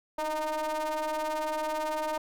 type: ring-modulated tone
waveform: square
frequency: 152.4 Hz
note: D#3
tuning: 36 cents flat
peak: -27 dBFS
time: 0.18-2.18 s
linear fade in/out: 5 ms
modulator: 771 Hz
effects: none